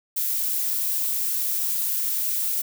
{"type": "noise with amplitude modulation", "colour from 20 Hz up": "violet", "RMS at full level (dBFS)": -23, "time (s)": [0.16, 2.62], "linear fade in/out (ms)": 10, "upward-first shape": "sine", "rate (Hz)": 252, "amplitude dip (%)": 40, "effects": []}